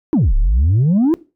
sine exponential two-way sweep, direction down then up, 349.2 to 31.54 to 349.2 Hz, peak -8 dBFS, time 0.13-1.14 s, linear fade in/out 0 ms, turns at 0.35 s, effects noise-tail reverb RT60 0.3 s tail -20 dB re dry + tanh soft clip ceiling -9 dBFS

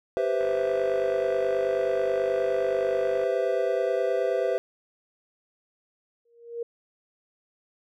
triangle chord, C major seventh, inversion second, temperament equal, 392 / 493.9 / 523.3 / 659.3 Hz, G4 / B4 / C5 / E5, 0 / 0 / 0 / 0 cents, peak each -27 / -26 / -26 / -27 dBFS, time 0.17-4.58 s, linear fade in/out 0 ms
click train, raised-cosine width 0.5 ms, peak -26 dBFS, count 140, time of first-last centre 0.41-3.235 s, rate 49.2 Hz
sine tone with exponential growth, 469.1 Hz, A#4, 11 cents sharp, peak -26 dBFS, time 6.25-6.63 s, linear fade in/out 5 ms, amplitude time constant 82 ms
effects none

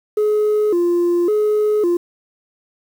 sine tone with vibrato, 383.6 Hz, G4, 37 cents flat, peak -11 dBFS, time 0.17-1.97 s, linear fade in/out 5 ms, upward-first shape square, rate 0.9 Hz, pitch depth 170 cents each way, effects tanh soft clip ceiling -12 dBFS + 7-bit

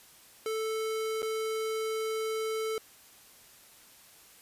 square tone with dropouts, 440 Hz, A4, in tune, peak -31 dBFS, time 0.46-2.78 s, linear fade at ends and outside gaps 1 ms, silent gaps 1.22-1.228 s, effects white hiss -56 dBFS RMS until 4.41 s + resampled to 32000 Hz

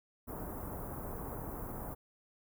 pink band-stop noise, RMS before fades -42 dBFS, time 0.27-1.95 s, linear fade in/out 20 ms, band 1200 to 13000 Hz, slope 24 dB/octave, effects none

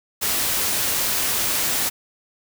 white noise, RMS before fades -22 dBFS, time 0.21-1.9 s, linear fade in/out 20 ms, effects none

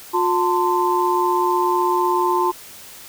sine tone cluster, 358 / 892 / 1036 Hz, F4 / A5 / C6, +43 / +23 / -17 cents, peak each -20 dBFS, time 0.13-2.52 s, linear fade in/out 20 ms, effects white hiss -40 dBFS RMS until 3.08 s

